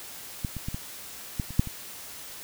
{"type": "clicks", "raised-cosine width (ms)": 5, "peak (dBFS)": [-16, -22, -19, -20, -15, -26, -7, -23], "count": 8, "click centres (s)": [0.448, 0.567, 0.685, 0.745, 1.398, 1.506, 1.595, 1.673], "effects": ["white hiss -42 dBFS RMS until 2.43 s"]}